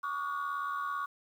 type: tone cluster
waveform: sine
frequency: 1123 / 1201 / 1442 Hz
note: C#6 / D6 / F#6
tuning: +22 / +38 / -45 cents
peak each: -33 / -39 / -38 dBFS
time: 0.03-1.06 s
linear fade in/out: 10 ms
effects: tanh soft clip ceiling -27 dBFS + 10-bit